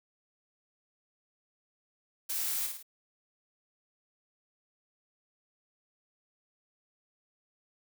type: noise with echo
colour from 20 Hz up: blue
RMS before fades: -34 dBFS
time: 2.29-2.67 s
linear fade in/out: 10 ms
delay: 53 ms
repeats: 3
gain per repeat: -5 dB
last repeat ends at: 2.829 s
effects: none